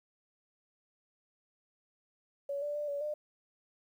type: tone with pitch steps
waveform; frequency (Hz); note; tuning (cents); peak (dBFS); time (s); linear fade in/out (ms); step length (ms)
sine; 563 / 585 / 591 / 570 / 600; C#5 / D5 / D5 / C#5 / D5; +27 / -7 / +11 / +48 / +37; -33; 2.49-3.14; 5; 130
effects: 11-bit

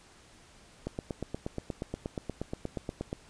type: click train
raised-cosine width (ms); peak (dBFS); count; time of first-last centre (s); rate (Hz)
2; -20; 20; 0.87-3.129; 8.41
effects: pink hiss -57 dBFS RMS until 3.29 s + resampled to 22050 Hz

